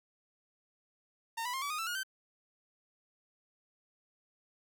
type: tone with pitch steps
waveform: sawtooth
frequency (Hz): 914 / 985.3 / 1062.1 / 1144.9 / 1234.2 / 1330.5 / 1434.2 / 1546.1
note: A#5 / B5 / C6 / D6 / D#6 / E6 / F6 / G6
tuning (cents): -34 / -4 / +26 / -44 / -14 / +16 / +46 / -24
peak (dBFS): -31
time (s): 1.37-2.034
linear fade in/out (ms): 10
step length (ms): 83
effects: none